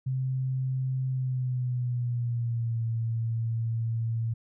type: tone with pitch glide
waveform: sine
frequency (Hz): 130.5 to 114.26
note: C3 to A#2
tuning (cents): -4 to -34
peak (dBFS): -26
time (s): 0.06-4.34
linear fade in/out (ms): 10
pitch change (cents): -230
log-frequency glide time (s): 1.09-2.84
effects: none